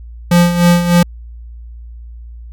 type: tone with tremolo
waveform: square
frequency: 174.1 Hz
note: F3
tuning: 5 cents flat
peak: -6 dBFS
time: 0.31-1.03 s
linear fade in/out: 5 ms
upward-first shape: sine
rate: 3.3 Hz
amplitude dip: 65%
effects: added 58 Hz sine -29 dBFS peak until 2.52 s